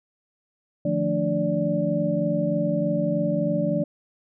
sine tone cluster, 151.8 / 175.1 / 221.2 / 293.3 / 582 Hz, D#3 / F3 / A3 / D4 / D5, -42 / +5 / +9 / -2 / -16 cents, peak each -30 / -26 / -29 / -28 / -25 dBFS, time 0.85-3.84 s, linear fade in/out 5 ms, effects none

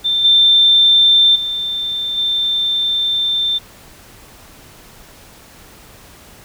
sine tone with level steps, 3570 Hz, A7, 24 cents sharp, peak -13 / -7 / -18 / -14 dBFS, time 0.04-3.59 s, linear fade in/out 20 ms, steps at 0.24 / 1.35 / 2.17 s, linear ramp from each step 10 ms, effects pink hiss -42 dBFS RMS until 6.44 s

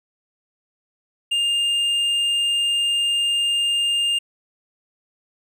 sine tone with hard clipping, 2810 Hz, F7, 10 cents sharp, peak -19 dBFS, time 1.31-4.19 s, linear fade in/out 10 ms, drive 5 dB, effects none

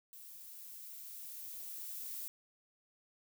violet noise with level ramp, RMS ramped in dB -53 to -43 dBFS, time 0.13-2.28 s, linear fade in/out 0 ms, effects none

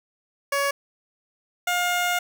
15% pulse tone pair in turn, 561 / 710.5 Hz, C#5 / F5, +21 / +30 cents, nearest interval major third, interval 409 cents, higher second, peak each -15 dBFS, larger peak neither, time 0.52-0.71 / 1.67-2.19 s, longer second, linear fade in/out 5 ms, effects none

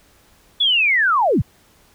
sine linear sweep, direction down, 3474 to 58.27 Hz, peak -13 dBFS, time 0.6-1.42 s, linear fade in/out 10 ms, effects pink hiss -54 dBFS RMS until 1.94 s

